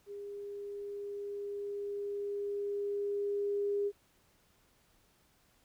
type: tone with level ramp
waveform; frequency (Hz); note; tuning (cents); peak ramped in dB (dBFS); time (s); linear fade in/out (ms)
sine; 405.6; G#4; -41; -41 to -29; 0.06-3.92; 50
effects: pink hiss -69 dBFS RMS until 5.64 s